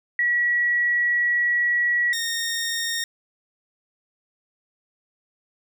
sine / 15% pulse tone pair in turn, 1928 / 1845.9 Hz, B6 / A#6, -42 / -18 cents, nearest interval minor second, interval 76 cents, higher first, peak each -18 / -18 dBFS, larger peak neither, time 0.19-2.13 / 2.13-3.04 s, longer first, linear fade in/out 2 ms, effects none

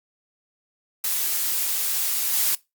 blue noise with level steps, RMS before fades -24 / -21 dBFS, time 1.04-2.55 s, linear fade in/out 2 ms, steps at 2.33 s, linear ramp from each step 10 ms, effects noise-tail reverb RT60 0.2 s tail -21 dB re dry + Opus 48 kbps

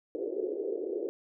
pink band-pass noise, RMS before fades -34 dBFS, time 0.15-1.09 s, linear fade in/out 0 ms, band 350 to 480 Hz, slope 48 dB/octave, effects none

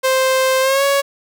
sawtooth tone with pitch glide, 523.3 to 557.6 Hz, C5 to C#5, 0 to +10 cents, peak -9 dBFS, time 0.03-1.02 s, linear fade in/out 20 ms, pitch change +110 cents, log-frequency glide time 0.61-0.84 s, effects none

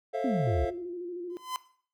triangle chord, F major seventh, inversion first, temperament equal with one note detuned, 440 / 534.9 / 659.3 / 698.5 Hz, A4 / C5 / E5 / F5, 0 / +38 / 0 / 0 cents, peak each -32 dBFS, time 0.13-0.71 s, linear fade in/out 20 ms
sine exponential sweep, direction down, 286.5 to 62.8 Hz, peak -26 dBFS, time 0.24-0.65 s, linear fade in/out 5 ms
sine tone with vibrato, 351.7 Hz, F4, 12 cents sharp, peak -34 dBFS, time 0.47-1.37 s, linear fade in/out 0 ms, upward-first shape square, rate 13 Hz, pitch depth 36 cents each way
45% pulse tone with exponential growth, 1020 Hz, C6, 44 cents flat, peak -28 dBFS, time 1.3-1.56 s, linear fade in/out 0 ms, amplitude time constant 56 ms
effects noise-tail reverb RT60 0.5 s tail -17 dB re dry

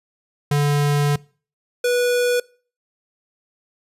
square tone pair in turn, 145.1 / 489.2 Hz, D3 / B4, -21 / -16 cents, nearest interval octave + major sixth, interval 2105 cents, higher second, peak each -16 / -17 dBFS, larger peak first, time 0.51-1.16 / 1.84-2.4 s, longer first, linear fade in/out 5 ms, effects noise-tail reverb RT60 0.4 s tail -23 dB re dry + resampled to 32000 Hz

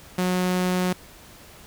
sawtooth tone, 182.1 Hz, F#3, 27 cents flat, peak -17 dBFS, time 0.18-0.93 s, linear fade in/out 5 ms, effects pink hiss -47 dBFS RMS until 1.66 s

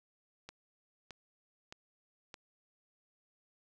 click train, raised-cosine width 0.2 ms, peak -29 dBFS, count 4, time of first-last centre 0.49-2.342 s, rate 1.62 Hz, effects none

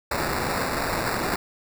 white noise with sample-and-hold, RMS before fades -26 dBFS, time 0.11-1.36 s, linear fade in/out 5 ms, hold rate 3150 Hz, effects none

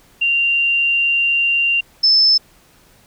sine tone pair in turn, 2774 / 5258 Hz, F7 / E8, -12 / -5 cents, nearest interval major seventh, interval 1107 cents, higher second, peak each -13 / -9 dBFS, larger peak second, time 0.21-1.81 / 2.03-2.38 s, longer first, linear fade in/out 10 ms, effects pink hiss -51 dBFS RMS until 3.06 s

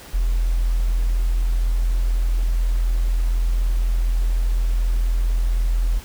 sine tone, 42.05 Hz, E1, 35 cents sharp, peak -16 dBFS, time 0.13-6 s, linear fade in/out 20 ms, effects pink hiss -41 dBFS RMS until 6.04 s

